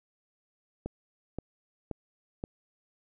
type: click train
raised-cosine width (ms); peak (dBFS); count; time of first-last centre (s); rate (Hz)
2; -21; 4; 0.86-2.439; 1.9
effects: none